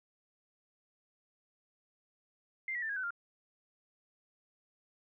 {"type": "tone with pitch steps", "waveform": "sine", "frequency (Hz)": [2093, 1930.4, 1780.4, 1642.1, 1514.6, 1396.9], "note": ["C7", "B6", "A6", "G#6", "F#6", "F6"], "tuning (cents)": [0, -40, 20, -20, 40, 0], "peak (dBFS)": -34, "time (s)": [2.68, 3.106], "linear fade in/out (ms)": 2, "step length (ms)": 71, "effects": []}